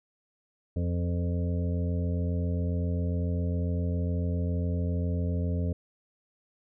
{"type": "harmonic tone with a mistuned harmonic", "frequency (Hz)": 87.31, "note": "F2", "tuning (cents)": 0, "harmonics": [1, 2, 3, 5, 6, 7], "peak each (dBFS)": [-27, -33, -37, -41, -43, -44], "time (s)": [0.76, 5.73], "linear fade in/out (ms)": 5, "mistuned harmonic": 6, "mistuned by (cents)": -17, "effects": []}